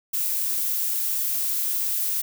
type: noise with high-pass filter sweep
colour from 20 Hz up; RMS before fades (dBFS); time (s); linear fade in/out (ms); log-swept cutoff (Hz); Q
violet; -25; 0.13-2.22; 10; 500 to 990; 1.3
effects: none